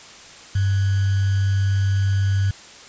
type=tone with sample-and-hold; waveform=sine; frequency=98 Hz; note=G2; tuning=in tune; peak=-16 dBFS; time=0.55-2.51 s; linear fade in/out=5 ms; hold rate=1575 Hz; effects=white hiss -42 dBFS RMS until 2.88 s + resampled to 16000 Hz

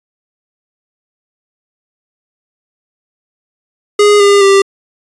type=tone with pitch steps; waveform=square; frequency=413.4 / 403.3 / 393.4 Hz; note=G#4 / G4 / G4; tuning=-8 / +49 / +6 cents; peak=-5 dBFS; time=3.99-4.62 s; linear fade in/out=5 ms; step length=210 ms; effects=resampled to 22050 Hz

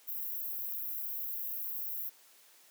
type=high-pass noise; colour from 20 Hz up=white; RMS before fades=-38 dBFS; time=0.07-2.1 s; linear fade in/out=20 ms; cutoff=12000 Hz; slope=96 dB/octave; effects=white hiss -61 dBFS RMS until 2.7 s + high-pass 300 Hz 12 dB/octave

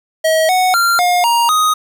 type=tone with pitch steps; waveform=square; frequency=638 / 739 / 1383 / 713 / 939 / 1249 Hz; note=D#5 / F#5 / F6 / F5 / A#5 / D#6; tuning=+43 / -2 / -17 / +36 / +12 / +6 cents; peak=-11 dBFS; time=0.24-1.74 s; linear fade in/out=10 ms; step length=250 ms; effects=7-bit

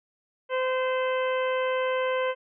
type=harmonic tone with a mistuned harmonic; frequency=515 Hz; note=C5; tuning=28 cents flat; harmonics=1 / 2 / 3 / 4 / 5 / 6; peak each=-25 / -31 / -35 / -37 / -39 / -41 dBFS; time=0.49-2.35 s; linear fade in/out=50 ms; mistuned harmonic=5; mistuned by=+24 cents; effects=none

